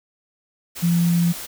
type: tone in noise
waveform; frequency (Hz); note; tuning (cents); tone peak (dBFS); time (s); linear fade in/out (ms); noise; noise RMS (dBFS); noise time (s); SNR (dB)
sine; 171.5; F3; -31; -15; 0.82-1.33; 20; white; -33; 0.75-1.47; +15
effects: none